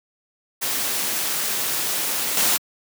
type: noise with level steps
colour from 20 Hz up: white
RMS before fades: -24 / -19 dBFS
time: 0.61-2.58 s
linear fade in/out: 20 ms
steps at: 2.37 s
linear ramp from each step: 2 ms
effects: high-pass 150 Hz 12 dB/octave